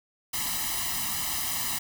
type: noise with comb filter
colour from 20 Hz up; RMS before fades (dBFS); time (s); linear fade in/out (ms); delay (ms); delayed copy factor
white; -30; 0.33-1.79; 10; 1; +1
effects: none